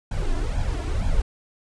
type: noise with flanger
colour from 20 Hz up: brown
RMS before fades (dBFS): -23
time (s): 0.11-1.22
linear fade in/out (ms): 5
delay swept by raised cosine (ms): 1.2 to 3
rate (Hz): 2.1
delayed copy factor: +0.8
effects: resampled to 22050 Hz